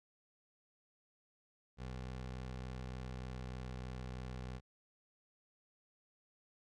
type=tone with pitch glide; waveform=20% pulse; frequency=63.5 to 63.1 Hz; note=B1 to B1; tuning=+49 to +38 cents; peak=-38 dBFS; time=1.77-4.61 s; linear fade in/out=50 ms; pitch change=-11 cents; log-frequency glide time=2.88-3.84 s; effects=low-pass 6000 Hz 12 dB/octave

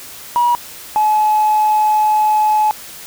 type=tone pair in turn; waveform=sine; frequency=961 / 853.9 Hz; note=B5 / G#5; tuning=-48 / +48 cents; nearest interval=major second; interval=204 cents; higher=first; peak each=-9 dBFS; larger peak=neither; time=0.36-0.55 / 0.96-2.71 s; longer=second; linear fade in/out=0 ms; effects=tanh soft clip ceiling -7 dBFS + white hiss -34 dBFS RMS until 3.06 s

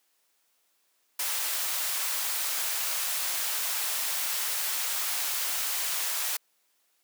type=high-pass noise; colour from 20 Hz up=white; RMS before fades=-30 dBFS; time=1.19-6.37 s; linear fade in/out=5 ms; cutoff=720 Hz; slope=12 dB/octave; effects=white hiss -71 dBFS RMS until 7.03 s + high-pass 300 Hz 12 dB/octave

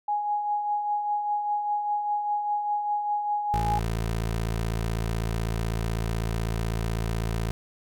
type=tone with tremolo; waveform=sine; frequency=830.6 Hz; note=G#5; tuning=in tune; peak=-22 dBFS; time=0.08-3.79 s; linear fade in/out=5 ms; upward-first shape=triangle; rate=5 Hz; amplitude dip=50%
type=tone; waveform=20% pulse; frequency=56 Hz; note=A1; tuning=31 cents sharp; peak=-21 dBFS; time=3.54-7.51 s; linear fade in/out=0 ms
effects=none

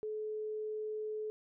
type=tone; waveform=sine; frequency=429.6 Hz; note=A4; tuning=41 cents flat; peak=-36 dBFS; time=0.03-1.3 s; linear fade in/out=0 ms; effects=none

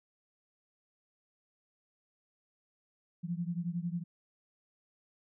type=beating tone pair; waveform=sine; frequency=168.7 / 179.7 Hz; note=E3 / F3; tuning=+40 / +50 cents; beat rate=11 Hz; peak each=-35 / -37 dBFS; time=3.23-4.04 s; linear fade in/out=20 ms; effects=none

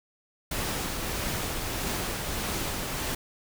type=noise with tremolo; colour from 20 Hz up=pink; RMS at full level=-30 dBFS; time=0.51-3.15 s; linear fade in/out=5 ms; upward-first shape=triangle; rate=1.6 Hz; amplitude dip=30%; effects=none

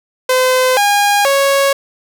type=tone with pitch steps; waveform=sawtooth; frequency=512 / 815 / 553 Hz; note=C5 / G#5 / C#5; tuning=-38 / -33 / -4 cents; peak=-6 dBFS; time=0.29-1.73 s; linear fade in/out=5 ms; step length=480 ms; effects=none

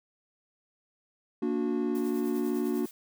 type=chord; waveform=triangle; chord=Bb augmented; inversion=none; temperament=just; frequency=233.1 / 291.4 / 364.2 Hz; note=Bb3 / D4 / F#4; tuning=0 / -13 / -27 cents; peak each=-29 dBFS; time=1.42-2.86 s; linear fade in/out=5 ms
type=noise with tremolo; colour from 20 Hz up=blue; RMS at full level=-47 dBFS; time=1.95-2.91 s; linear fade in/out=0 ms; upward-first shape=sine; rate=10 Hz; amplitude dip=55%
effects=none

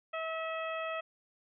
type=harmonic tone; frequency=646 Hz; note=E5; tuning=35 cents flat; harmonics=1 / 2 / 3 / 4 / 5; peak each=-37 / -39 / -44 / -43 / -50 dBFS; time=0.13-1.01 s; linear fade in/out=10 ms; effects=none

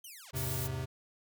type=linear sweep; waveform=5% pulse; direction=down; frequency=3193 to 470.1 Hz; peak=-38 dBFS; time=0.04-0.31 s; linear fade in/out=5 ms
type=chord; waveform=square; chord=E augmented; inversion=none; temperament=equal; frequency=82.41 / 103.83 / 130.81 Hz; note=E2 / G#2 / B#2; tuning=0 / 0 / 0 cents; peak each=-42 / -43 / -37 dBFS; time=0.33-0.86 s; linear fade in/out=20 ms
type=noise; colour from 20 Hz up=blue; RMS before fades=-39 dBFS; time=0.35-0.68 s; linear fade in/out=20 ms
effects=none

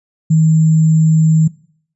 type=tone with sample-and-hold; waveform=sine; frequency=158.7 Hz; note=D#3; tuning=35 cents sharp; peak=-7 dBFS; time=0.3-1.48 s; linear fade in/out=10 ms; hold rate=7350 Hz; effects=noise-tail reverb RT60 0.6 s tail -21 dB re dry + resampled to 24000 Hz

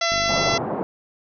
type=harmonic tone; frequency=674 Hz; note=E5; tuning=38 cents sharp; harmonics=1 / 2 / 3 / 4 / 5 / 6 / 7 / 8 / 9; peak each=-24 / -26 / -26 / -32 / -30 / -30 / -31 / -31 / -31 dBFS; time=0.01-0.58 s; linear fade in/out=5 ms
type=click train; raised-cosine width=3 ms; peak=-22 dBFS; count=22; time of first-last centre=0.12-0.539 s; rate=50.1 Hz
type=band-pass noise; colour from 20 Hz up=white; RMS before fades=-26 dBFS; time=0.29-0.83 s; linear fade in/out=0 ms; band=110 to 880 Hz; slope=24 dB/octave
effects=none

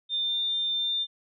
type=tone; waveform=sine; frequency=3599 Hz; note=A7; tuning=38 cents sharp; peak=-25 dBFS; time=0.09-1.07 s; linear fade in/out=50 ms; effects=none

